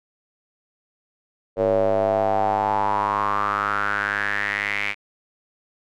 square tone with band-pass filter sweep, 51 Hz, G#1, 31 cents flat, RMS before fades -22 dBFS, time 1.56-4.95 s, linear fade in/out 50 ms, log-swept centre 520 to 2300 Hz, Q 6.2, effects none

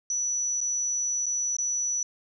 sine tone with dropouts, 5920 Hz, F#8, in tune, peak -25 dBFS, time 0.1-2.03 s, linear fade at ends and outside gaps 2 ms, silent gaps 0.606-0.612 / 1.259-1.264 / 1.567-1.585 s, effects none

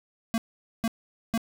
square tone bursts, 227.7 Hz, A#3, 40 cents flat, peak -24 dBFS, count 3, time 0.34-1.377 s, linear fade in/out 0 ms, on 39 ms, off 460 ms, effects none

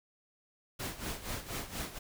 pink noise with tremolo, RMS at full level -37 dBFS, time 0.79-1.99 s, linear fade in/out 10 ms, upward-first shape sine, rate 4.2 Hz, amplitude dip 75%, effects none

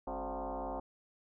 sine tone with frequency modulation, 111.7 Hz, A2, 27 cents sharp, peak -36 dBFS, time 0.07-0.8 s, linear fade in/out 5 ms, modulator 159 Hz, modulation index 5.6, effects none

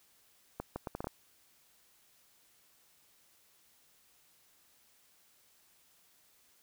accelerating click train, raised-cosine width 1 ms, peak -23 dBFS, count 7, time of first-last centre 0.6-1.071 s, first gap 160 ms, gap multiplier 0.7, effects white hiss -67 dBFS RMS until 6.62 s

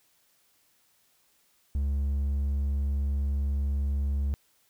sine tone with hard clipping, 70 Hz, C#2, 18 cents sharp, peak -26 dBFS, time 1.75-4.34 s, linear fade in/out 0 ms, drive 3 dB, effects white hiss -67 dBFS RMS until 4.69 s

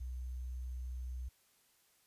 sine tone with sample-and-hold, 62.7 Hz, B1, 27 cents sharp, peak -39 dBFS, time 0-1.29 s, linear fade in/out 10 ms, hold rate 6300 Hz, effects white hiss -71 dBFS RMS until 2.06 s + resampled to 32000 Hz

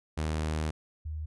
sawtooth / sine tone pair in turn, 77.78 / 77.38 Hz, D#2 / D#2, 0 / -9 cents, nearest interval unison, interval 9 cents, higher first, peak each -25 / -33 dBFS, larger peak first, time 0.17-0.71 / 1.05-1.26 s, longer first, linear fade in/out 10 ms, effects resampled to 24000 Hz

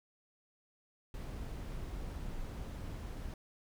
brown noise, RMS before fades -42 dBFS, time 1.14-3.34 s, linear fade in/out 2 ms, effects none

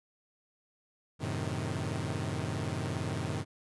sawtooth chord, F# diminished seventh, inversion none, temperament equal, 92.5 / 110 / 130.81 / 155.56 Hz, F#2 / A2 / C3 / Eb3, 0 / 0 / 0 / 0 cents, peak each -34 dBFS, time 1.19-3.45 s, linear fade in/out 50 ms, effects resampled to 24000 Hz

